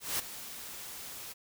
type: noise with ADSR envelope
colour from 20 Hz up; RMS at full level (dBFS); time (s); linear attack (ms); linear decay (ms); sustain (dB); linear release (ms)
white; -31; 0-1.34; 190; 13; -13; 24
effects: none